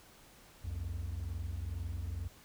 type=tone pair together; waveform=triangle; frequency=66.1 / 88.23 Hz; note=C2 / F2; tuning=+18 / +18 cents; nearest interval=perfect fourth; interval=500 cents; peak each=-37 / -35 dBFS; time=0.64-2.28 s; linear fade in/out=10 ms; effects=tanh soft clip ceiling -31 dBFS + pink hiss -59 dBFS RMS until 2.44 s